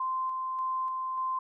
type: tone with tremolo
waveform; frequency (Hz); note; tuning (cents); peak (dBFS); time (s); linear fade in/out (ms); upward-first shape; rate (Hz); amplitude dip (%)
sine; 1040; C6; -11; -28; 0-1.39; 5; square; 1.7; 25
effects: none